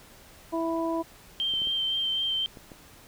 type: harmonic tone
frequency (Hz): 329.6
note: E4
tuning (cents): 0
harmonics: 1 / 2 / 3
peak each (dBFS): -28 / -31 / -33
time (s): 0.52-1.03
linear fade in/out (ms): 20
type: tone with vibrato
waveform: sine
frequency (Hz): 3136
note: G7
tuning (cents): 0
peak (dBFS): -25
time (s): 1.4-2.46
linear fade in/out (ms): 0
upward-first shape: sine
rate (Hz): 3.9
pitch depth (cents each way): 15
type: clicks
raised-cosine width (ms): 2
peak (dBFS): -31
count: 5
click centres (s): 1.538 / 1.619 / 1.672 / 2.572 / 2.718
effects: pink hiss -52 dBFS RMS until 3.07 s